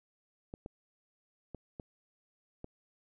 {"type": "clicks", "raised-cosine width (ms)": 2, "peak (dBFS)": -29, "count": 5, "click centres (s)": [0.539, 0.661, 1.547, 1.798, 2.644], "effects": []}